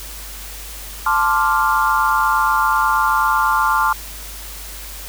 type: chord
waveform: sine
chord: D minor seventh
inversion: second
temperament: equal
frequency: 880 / 1046.5 / 1174.7 / 1396.9 Hz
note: A5 / C6 / D6 / F6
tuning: 0 / 0 / 0 / 0 cents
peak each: -19 dBFS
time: 1.06-3.93 s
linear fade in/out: 5 ms
effects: added 50 Hz sine -34 dBFS peak until 5.08 s + white hiss -34 dBFS RMS until 5.08 s